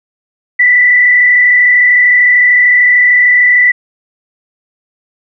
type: tone with frequency modulation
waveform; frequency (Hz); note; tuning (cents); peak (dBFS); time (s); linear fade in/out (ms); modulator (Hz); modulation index
sine; 1975.5; B6; 0; -4; 0.59-3.72; 10; 33.2; 0.98
effects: none